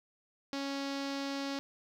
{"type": "tone with low-pass filter", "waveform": "sawtooth", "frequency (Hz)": 276.8, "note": "C#4", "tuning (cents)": -2, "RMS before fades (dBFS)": -37, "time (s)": [0.53, 1.59], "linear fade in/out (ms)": 0, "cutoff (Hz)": 4900, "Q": 2.5, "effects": ["11-bit"]}